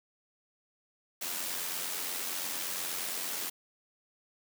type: noise with amplitude modulation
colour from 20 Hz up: white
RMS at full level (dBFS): -34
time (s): 1.21-3.5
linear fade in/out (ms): 10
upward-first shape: sine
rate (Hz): 88.6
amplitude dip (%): 40
effects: high-pass 200 Hz 12 dB/octave